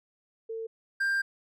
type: tone pair in turn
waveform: sine / triangle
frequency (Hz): 450 / 1589.8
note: A4 / G6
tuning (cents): +39 / +24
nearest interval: octave + minor seventh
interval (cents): 2185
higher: second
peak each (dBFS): -33 / -23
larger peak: second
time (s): 0.49-0.67 / 1-1.22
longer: second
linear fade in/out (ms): 10
effects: none